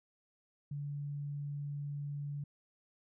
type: tone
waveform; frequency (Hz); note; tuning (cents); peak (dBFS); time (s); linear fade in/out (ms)
sine; 144; D3; -34; -37; 0.71-2.44; 5
effects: none